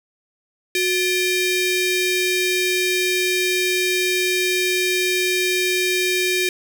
sawtooth ring-modulated tone, 1376 Hz, F6, 26 cents flat, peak -11 dBFS, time 0.75-6.49 s, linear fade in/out 2 ms, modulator 1010 Hz, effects none

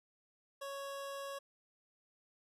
25% pulse tone, 554.4 Hz, C#5, in tune, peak -38 dBFS, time 0.61-1.39 s, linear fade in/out 10 ms, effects resampled to 32000 Hz

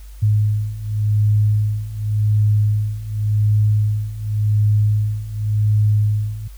sine beating tone pair, 104.9 / 105.79 Hz, G#2 / G#2, +18 / +32 cents, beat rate 0.89 Hz, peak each -19 / -16 dBFS, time 0.22-6.48 s, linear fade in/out 10 ms, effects added 50 Hz sine -34 dBFS peak until 6.57 s + white hiss -51 dBFS RMS until 6.57 s

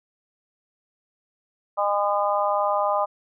harmonic tone, 203.5 Hz, G#3, 35 cents flat, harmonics 3 / 4 / 5 / 6, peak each -24 / -25 / -26 / -27 dBFS, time 1.77-3.06 s, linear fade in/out 20 ms, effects none

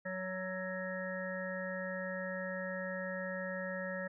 harmonic tone with a mistuned harmonic, 186 Hz, F#3, 9 cents sharp, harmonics 1 / 3 / 5 / 7 / 9 / 10, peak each -43 / -40 / -53 / -50 / -45 / -44 dBFS, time 0.05-4.08 s, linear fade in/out 10 ms, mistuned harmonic 7, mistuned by +31 cents, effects none

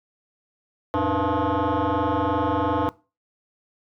sine tone with frequency modulation, 282.6 Hz, C#4, 34 cents sharp, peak -17 dBFS, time 0.94-2.89 s, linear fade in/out 0 ms, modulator 196 Hz, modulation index 4.5, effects noise-tail reverb RT60 0.3 s tail -22 dB re dry + tanh soft clip ceiling -19 dBFS

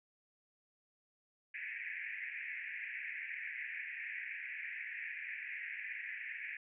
pink band-pass noise, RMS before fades -44 dBFS, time 1.54-6.57 s, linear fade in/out 5 ms, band 1700 to 2500 Hz, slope 96 dB/octave, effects none

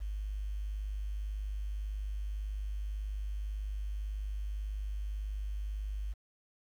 sine tone with quantisation, 50.9 Hz, G#1, 34 cents flat, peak -34 dBFS, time 0-6.14 s, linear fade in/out 20 ms, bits 10, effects none

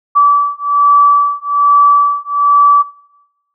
sine beating tone pair, 1153 / 1154.2 Hz, D6 / D6, -32 / -30 cents, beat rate 1.2 Hz, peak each -10 dBFS, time 0.15-2.83 s, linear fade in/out 20 ms, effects noise-tail reverb RT60 0.9 s tail -22 dB re dry

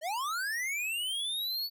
square linear sweep, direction up, 587.3 to 4500 Hz, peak -32 dBFS, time 0.01-1.7 s, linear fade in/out 50 ms, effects none

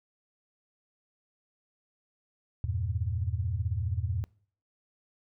sine chord, E diminished, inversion none, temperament equal, 82.41 / 98 / 116.54 Hz, E2 / G2 / Bb2, 0 / 0 / 0 cents, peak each -32 / -32 / -34 dBFS, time 2.64-4.24 s, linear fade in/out 0 ms, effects noise-tail reverb RT60 0.5 s tail -24 dB re dry

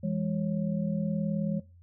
sine tone cluster, 165.4 / 204.3 / 547 Hz, E3 / G#3 / C#5, +6 / -28 / -23 cents, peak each -31 / -30 / -37 dBFS, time 0.03-1.6 s, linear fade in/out 10 ms, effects noise-tail reverb RT60 0.3 s tail -19 dB re dry + added 87 Hz sine -52 dBFS peak until 1.82 s

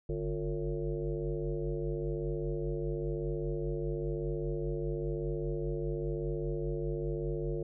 sine tone with frequency modulation, 250 Hz, B3, 21 cents sharp, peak -31 dBFS, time 0.09-7.63 s, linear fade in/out 5 ms, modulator 101 Hz, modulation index 2.5, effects none

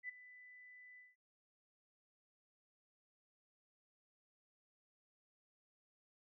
sine tone with ADSR envelope, 1994 Hz, B6, 16 cents sharp, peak -40 dBFS, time 0.03-1.16 s, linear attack 59 ms, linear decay 11 ms, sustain -16 dB, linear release 180 ms, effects none

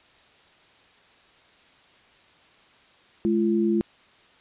sine tone pair together, 212.5 / 341.4 Hz, G#3 / F4, +40 / -39 cents, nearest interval minor sixth, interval 821 cents, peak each -22 dBFS, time 3.25-3.81 s, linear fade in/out 0 ms, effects white hiss -56 dBFS RMS until 4.4 s + resampled to 8000 Hz

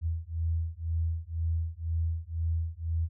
sine beating tone pair, 81.3 / 83.3 Hz, E2 / E2, -23 / +19 cents, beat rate 2 Hz, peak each -31 / -31 dBFS, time 0.01-3.09 s, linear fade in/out 50 ms, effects none

